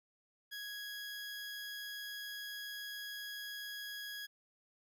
20% pulse tone, 1661.2 Hz, G#6, in tune, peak -38 dBFS, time 0.51-4.27 s, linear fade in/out 20 ms, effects none

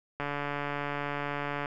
click train, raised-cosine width 0.5 ms, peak -18 dBFS, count 211, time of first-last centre 0.2-1.658 s, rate 144 Hz, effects none

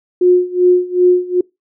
sine tone with tremolo, 360 Hz, F#4, 47 cents flat, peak -5 dBFS, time 0.21-1.41 s, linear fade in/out 5 ms, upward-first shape sine, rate 2.6 Hz, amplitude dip 90%, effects noise-tail reverb RT60 0.2 s tail -24 dB re dry

